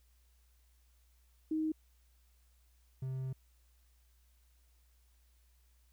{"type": "tone pair in turn", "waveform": ["sine", "triangle"], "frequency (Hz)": [313.7, 131.17], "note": ["D#4", "C3"], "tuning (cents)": [14, 5], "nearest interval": "octave + minor third", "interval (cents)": 1509, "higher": "first", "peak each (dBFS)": [-31, -34], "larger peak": "first", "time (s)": [[1.51, 1.72], [3.02, 3.33]], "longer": "second", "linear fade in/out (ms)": 5, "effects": ["added 60 Hz sine -65 dBFS peak until 5.92 s", "white hiss -75 dBFS RMS until 5.92 s"]}